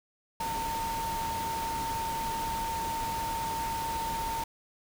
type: tone in noise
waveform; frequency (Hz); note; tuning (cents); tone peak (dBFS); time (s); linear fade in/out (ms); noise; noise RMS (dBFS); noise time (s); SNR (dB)
sine; 908; A#5; -46; -31; 0.4-4.44; 5; pink; -38; 0.4-4.44; +4
effects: none